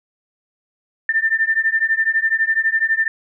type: beating tone pair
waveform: sine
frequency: 1785 / 1797 Hz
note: A6 / A6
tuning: +24 / +36 cents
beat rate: 12 Hz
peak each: -18 dBFS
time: 1.09-3.08 s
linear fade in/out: 2 ms
effects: none